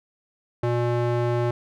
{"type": "tone with band-pass filter", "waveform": "square", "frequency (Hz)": 120, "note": "B2", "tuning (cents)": -49, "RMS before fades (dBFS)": -23, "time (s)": [0.63, 1.51], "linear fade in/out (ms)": 5, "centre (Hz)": 480, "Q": 0.66, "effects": []}